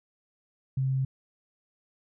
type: tone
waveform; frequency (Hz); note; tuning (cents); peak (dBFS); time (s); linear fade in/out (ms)
sine; 132.8; C3; +26; -24; 0.77-1.05; 5
effects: none